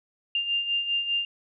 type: beating tone pair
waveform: sine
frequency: 2794 / 2799 Hz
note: F7 / F7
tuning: 0 / +3 cents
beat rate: 5 Hz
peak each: -32 / -25 dBFS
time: 0.35-1.25 s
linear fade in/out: 2 ms
effects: none